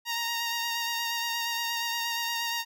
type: tone with vibrato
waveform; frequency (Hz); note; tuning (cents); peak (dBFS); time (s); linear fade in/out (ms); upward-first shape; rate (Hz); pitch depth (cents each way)
10% pulse; 932.3; A#5; 0; -20; 0.05-2.65; 50; sine; 8.5; 19
effects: none